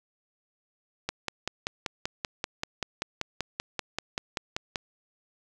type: click train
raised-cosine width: 0.2 ms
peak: -12 dBFS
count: 20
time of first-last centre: 1.09-4.758 s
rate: 5.18 Hz
effects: none